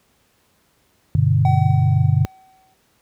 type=chord; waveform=sine; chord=G major; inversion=none; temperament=equal; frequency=98 / 123.47 / 146.83 Hz; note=G2 / B2 / D3; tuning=0 / 0 / 0 cents; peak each=-17 dBFS; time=1.15-2.25 s; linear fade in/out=0 ms
type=tone with exponential decay; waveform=triangle; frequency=759 Hz; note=F#5; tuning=44 cents sharp; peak=-16 dBFS; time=1.45-2.74 s; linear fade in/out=2 ms; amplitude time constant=280 ms
effects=pink hiss -61 dBFS RMS until 3.01 s + high-pass 60 Hz 12 dB/octave